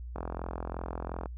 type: click train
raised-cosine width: 1 ms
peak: -22 dBFS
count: 48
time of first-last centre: 0.16-1.258 s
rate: 42.8 Hz
effects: added 60 Hz sine -38 dBFS peak until 1.37 s